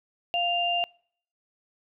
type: tone pair together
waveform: sine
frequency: 699.1 / 2794 Hz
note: F5 / F7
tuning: +2 / 0 cents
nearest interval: 2 octaves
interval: 2398 cents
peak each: -26 dBFS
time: 0.34-0.84 s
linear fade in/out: 0 ms
effects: noise-tail reverb RT60 0.6 s tail -26 dB re dry